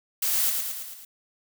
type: noise with echo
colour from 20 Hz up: blue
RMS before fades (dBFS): -25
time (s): 0.22-0.5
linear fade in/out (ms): 5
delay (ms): 110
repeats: 5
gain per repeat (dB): -4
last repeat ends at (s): 1.05
effects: none